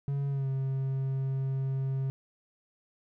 triangle tone with pitch glide, 139.9 to 134.12 Hz, C#3 to C3, +16 to +43 cents, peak -26 dBFS, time 0.08-2.1 s, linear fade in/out 0 ms, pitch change -73 cents, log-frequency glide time 0.29-0.48 s, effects none

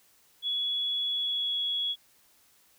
sine tone with pitch glide, 3380 to 3353 Hz, G#7 to G#7, +30 to +16 cents, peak -27 dBFS, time 0.42-1.96 s, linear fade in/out 50 ms, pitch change -14 cents, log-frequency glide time 1.1-1.6 s, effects white hiss -63 dBFS RMS until 2.78 s

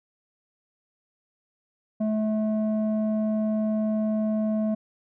square tone with low-pass filter, 215.9 Hz, A3, 33 cents flat, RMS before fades -25 dBFS, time 2-4.75 s, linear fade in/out 10 ms, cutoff 520 Hz, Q 3.4, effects none

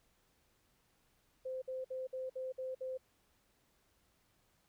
sine tone bursts, 518 Hz, C5, 17 cents flat, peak -38 dBFS, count 7, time 1.45-2.976 s, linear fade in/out 10 ms, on 170 ms, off 56 ms, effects pink hiss -74 dBFS RMS until 4.68 s

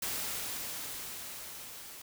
white noise with level ramp, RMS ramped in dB -35 to -48 dBFS, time 0.02-2.02 s, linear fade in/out 5 ms, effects none

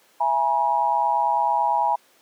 sine tone cluster, 665 / 830 / 959 Hz, E5 / G#5 / A#5, +15 / -1 / +49 cents, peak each -28 / -21 / -21 dBFS, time 0.2-1.96 s, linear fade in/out 10 ms, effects pink hiss -57 dBFS RMS until 2.21 s + high-pass 400 Hz 12 dB/octave

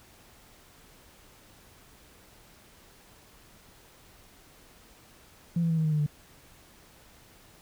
sine tone with pitch steps, 170.1 / 166.21 / 162.42 / 158.71 / 155.08 / 151.54 / 148.08 Hz, F3 / E3 / E3 / D#3 / D#3 / D#3 / D3, -45 / +15 / -25 / +35 / -5 / -45 / +15 cents, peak -22 dBFS, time 5.56-6.064 s, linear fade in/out 5 ms, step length 72 ms, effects tanh soft clip ceiling -19 dBFS + pink hiss -56 dBFS RMS until 7.61 s

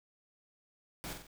pink noise with echo, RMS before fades -42 dBFS, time 1.04-1.13 s, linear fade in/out 0 ms, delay 46 ms, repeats 3, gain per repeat -5 dB, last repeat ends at 1.268 s, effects none

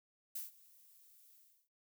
violet noise with ADSR envelope, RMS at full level -41 dBFS, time 0.35-1.69 s, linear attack 7 ms, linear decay 150 ms, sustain -23 dB, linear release 330 ms, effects none

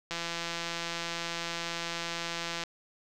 click train, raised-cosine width 0.2 ms, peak -17 dBFS, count 428, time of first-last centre 0.11-2.637 s, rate 169 Hz, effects none

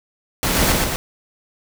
pink noise with echo, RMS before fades -19 dBFS, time 0.43-0.72 s, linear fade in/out 0 ms, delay 120 ms, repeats 2, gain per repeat -2 dB, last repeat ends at 0.96 s, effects none

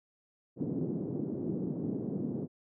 white band-pass noise, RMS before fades -35 dBFS, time 0.56-2.48 s, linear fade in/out 50 ms, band 140 to 340 Hz, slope 24 dB/octave, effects none

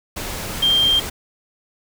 sine tone in noise, 3181 Hz, G7, 25 cents sharp, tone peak -13 dBFS, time 0.62-1 s, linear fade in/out 10 ms, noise pink, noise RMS -28 dBFS, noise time 0.16-1.1 s, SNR +12 dB, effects none

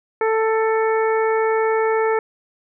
harmonic tone, 442.7 Hz, A4, 11 cents sharp, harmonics 1 / 2 / 3 / 4 / 5, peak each -17 / -23 / -27 / -29 / -31 dBFS, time 0.21-2.19 s, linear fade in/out 2 ms, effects none

